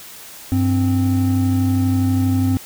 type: tone pair together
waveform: triangle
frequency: 97.99 / 261.6 Hz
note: G2 / C4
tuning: 0 / 0 cents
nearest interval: octave + perfect fourth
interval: 1700 cents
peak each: -15 dBFS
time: 0.52-2.57 s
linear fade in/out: 0 ms
effects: white hiss -38 dBFS RMS until 2.65 s

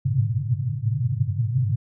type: band-pass noise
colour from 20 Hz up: white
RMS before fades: -23 dBFS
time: 0.05-1.76 s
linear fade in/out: 10 ms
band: 100 to 140 Hz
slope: 96 dB/octave
effects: none

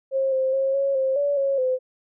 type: tone with pitch steps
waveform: sine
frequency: 536 / 525 / 538 / 551 / 530 / 572 / 549 / 513 Hz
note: C5 / C5 / C5 / C#5 / C5 / D5 / C#5 / C5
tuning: +42 / +6 / +48 / -11 / +22 / -46 / -17 / -34 cents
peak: -19 dBFS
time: 0.11-1.79 s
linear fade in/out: 50 ms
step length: 210 ms
effects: none

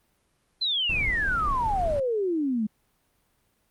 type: exponential sweep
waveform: sine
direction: down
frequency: 4152 to 205.4 Hz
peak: -23 dBFS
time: 0.61-2.67 s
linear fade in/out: 10 ms
type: noise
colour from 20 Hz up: brown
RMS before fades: -32 dBFS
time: 0.89-2 s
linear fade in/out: 5 ms
effects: pink hiss -69 dBFS RMS until 3.7 s + Opus 32 kbps

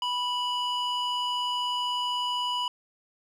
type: tone with band-pass filter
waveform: square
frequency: 984 Hz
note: B5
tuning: 7 cents flat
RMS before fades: -29 dBFS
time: 0.02-2.68 s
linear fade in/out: 2 ms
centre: 2200 Hz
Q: 5
effects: none

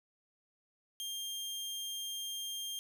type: tone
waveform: sawtooth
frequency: 3200 Hz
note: G7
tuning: 35 cents sharp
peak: -35 dBFS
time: 1-2.79 s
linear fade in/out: 0 ms
effects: none

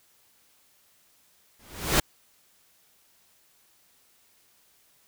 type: noise with exponential growth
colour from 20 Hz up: pink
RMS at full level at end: -18 dBFS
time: 1.59-2 s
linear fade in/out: 5 ms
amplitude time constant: 87 ms
effects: white hiss -63 dBFS RMS until 5.07 s

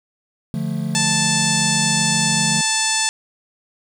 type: chord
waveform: triangle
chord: D minor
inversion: none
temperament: equal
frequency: 146.83 / 174.61 / 220 Hz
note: D3 / F3 / A3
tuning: 0 / 0 / 0 cents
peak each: -23 dBFS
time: 0.54-2.61 s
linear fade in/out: 0 ms
type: harmonic tone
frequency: 880 Hz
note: A5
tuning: in tune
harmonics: 1 / 2 / 3 / 4 / 5 / 6 / 7 / 8 / 9 / 10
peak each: -26 / -26 / -26 / -26 / -26 / -26 / -26 / -26 / -26 / -26 dBFS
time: 0.95-3.09 s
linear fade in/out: 0 ms
effects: 7-bit

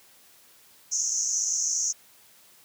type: band-pass noise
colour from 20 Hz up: white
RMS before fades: -27 dBFS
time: 0.91-1.93 s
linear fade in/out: 20 ms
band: 5800 to 6800 Hz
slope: 96 dB/octave
effects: white hiss -56 dBFS RMS until 2.64 s + high-pass 80 Hz 12 dB/octave

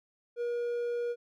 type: tone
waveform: triangle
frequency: 477.7 Hz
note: A#4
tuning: 42 cents sharp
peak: -28 dBFS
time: 0.36-1.16 s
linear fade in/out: 50 ms
effects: none

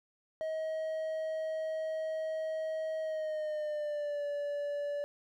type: tone with pitch glide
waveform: triangle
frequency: 634 to 578 Hz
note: D#5 to D5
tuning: +32 to -28 cents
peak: -31 dBFS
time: 0.41-5.04 s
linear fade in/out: 0 ms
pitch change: -160 cents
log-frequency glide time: 3.01-4.25 s
effects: none

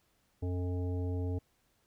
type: harmonic tone with a mistuned harmonic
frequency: 90.5 Hz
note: F#2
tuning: 38 cents flat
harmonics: 1 / 3 / 5 / 7 / 9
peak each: -32 / -40 / -42 / -51 / -54 dBFS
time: 0.42-1.39 s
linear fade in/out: 10 ms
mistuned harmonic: 5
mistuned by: -38 cents
effects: pink hiss -73 dBFS RMS until 1.86 s

